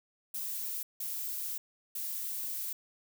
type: noise bursts at uneven times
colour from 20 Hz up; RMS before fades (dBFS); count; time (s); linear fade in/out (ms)
violet; -37; 3; 0.34-0.83 / 1-1.58 / 1.95-2.73; 5
effects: none